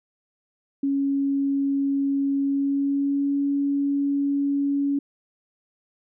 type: tone with pitch glide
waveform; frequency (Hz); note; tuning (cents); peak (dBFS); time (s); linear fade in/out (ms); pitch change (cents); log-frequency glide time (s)
sine; 277.2 to 281.4; C#4 to C#4; 0 to +26; -20; 0.83-4.99; 5; +26; 2.41-3.37
effects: none